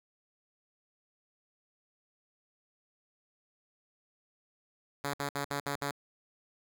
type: tone bursts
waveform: 5% pulse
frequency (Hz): 142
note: C#3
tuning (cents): +42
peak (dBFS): -21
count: 6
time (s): 5.04-5.911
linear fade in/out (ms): 5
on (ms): 96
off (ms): 59
effects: none